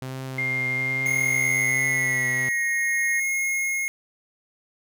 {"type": "tone with vibrato", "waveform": "sawtooth", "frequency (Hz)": 130, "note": "C3", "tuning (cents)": -11, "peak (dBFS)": -27, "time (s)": [0.02, 2.49], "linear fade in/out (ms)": 0, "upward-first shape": "triangle", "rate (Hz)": 1.2, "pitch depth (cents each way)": 29}
{"type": "tone with pitch glide", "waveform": "sine", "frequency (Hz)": [2115, 1873.4], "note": ["C7", "A#6"], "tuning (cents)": [18, 8], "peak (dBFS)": -23, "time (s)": [0.38, 3.2], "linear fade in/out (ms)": 5, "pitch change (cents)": -210, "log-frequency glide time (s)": [1.26, 2.64]}
{"type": "tone with tremolo", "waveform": "square", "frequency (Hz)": 2155, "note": "C#7", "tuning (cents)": -49, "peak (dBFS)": -23, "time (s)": [1.06, 3.88], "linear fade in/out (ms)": 0, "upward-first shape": "sine", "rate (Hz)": 0.53, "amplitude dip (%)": 40}
{"effects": []}